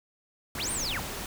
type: noise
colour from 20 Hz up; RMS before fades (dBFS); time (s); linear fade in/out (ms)
pink; -36; 0.55-1.26; 2
type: linear two-way sweep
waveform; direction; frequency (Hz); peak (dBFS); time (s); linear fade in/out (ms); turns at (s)
sine; up then down; 82.41 to 9240 to 82.41; -30; 0.56-1.02; 50; 0.71
effects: none